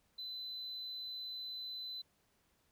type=tone; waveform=sine; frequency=4022 Hz; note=B7; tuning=31 cents sharp; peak=-40 dBFS; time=0.18-2.02 s; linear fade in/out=10 ms; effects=tanh soft clip ceiling -39 dBFS + pink hiss -75 dBFS RMS until 2.71 s